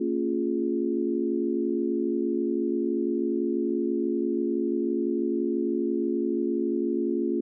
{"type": "chord", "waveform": "sine", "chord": "Bb minor seventh", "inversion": "none", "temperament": "equal with one note detuned", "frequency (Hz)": [228.7, 277.2, 349.2, 415.3], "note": ["Bb3", "Db4", "F4", "Ab4"], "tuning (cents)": [-33, 0, 0, 0], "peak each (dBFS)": [-30, -29, -27, -33], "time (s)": [0, 7.41], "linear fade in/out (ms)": 10, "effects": []}